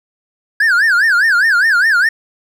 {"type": "tone with vibrato", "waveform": "triangle", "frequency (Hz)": 1599, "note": "G6", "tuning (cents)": 34, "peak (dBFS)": -7, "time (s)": [0.6, 2.09], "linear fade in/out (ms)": 5, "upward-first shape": "sine", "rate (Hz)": 4.9, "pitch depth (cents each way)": 240, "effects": []}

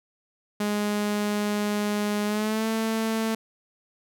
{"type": "tone with pitch glide", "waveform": "sawtooth", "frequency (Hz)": [207.7, 222.6], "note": ["G#3", "A3"], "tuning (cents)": [0, 20], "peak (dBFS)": -20, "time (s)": [0.6, 3.35], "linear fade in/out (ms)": 5, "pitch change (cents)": 120, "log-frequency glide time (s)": [2.25, 2.67], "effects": []}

